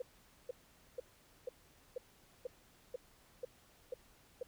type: tone bursts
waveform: sine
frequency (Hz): 502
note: B4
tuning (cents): +28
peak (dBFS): -37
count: 10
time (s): 0-4.43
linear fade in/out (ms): 5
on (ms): 20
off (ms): 470
effects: pink hiss -66 dBFS RMS until 4.47 s